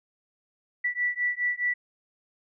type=beating tone pair; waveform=sine; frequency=1958 / 1962.8 Hz; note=B6 / B6; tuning=-15 / -11 cents; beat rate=4.8 Hz; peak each=-28 dBFS; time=0.84-1.74 s; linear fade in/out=10 ms; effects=none